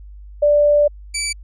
sine / 10% pulse tone pair in turn, 587.3 / 2312 Hz, D5 / D7, 0 / -28 cents, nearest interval 2 octaves, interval 2372 cents, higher second, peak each -10 dBFS, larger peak neither, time 0.42-0.88 / 1.14-1.33 s, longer first, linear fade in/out 10 ms, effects added 50 Hz sine -35 dBFS peak until 1.43 s + resampled to 22050 Hz

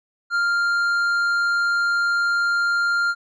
triangle tone with tanh clipping, 1396.9 Hz, F6, in tune, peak -19 dBFS, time 0.3-3.15 s, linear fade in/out 50 ms, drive 11 dB, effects none

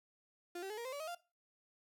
35% pulse tone with pitch steps, 350 / 386.1 / 426 / 469.9 / 518.4 / 571.9 / 630.9 / 696 Hz, F4 / G4 / G#4 / A#4 / C5 / D5 / D#5 / F5, +4 / -26 / +44 / +14 / -16 / -46 / +24 / -6 cents, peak -40 dBFS, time 0.55-1.15 s, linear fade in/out 5 ms, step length 75 ms, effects noise-tail reverb RT60 0.3 s tail -19 dB re dry

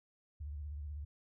sine tone with vibrato, 73.42 Hz, D2, in tune, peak -40 dBFS, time 0.4-1.05 s, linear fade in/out 10 ms, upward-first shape sine, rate 16 Hz, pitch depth 110 cents each way, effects none

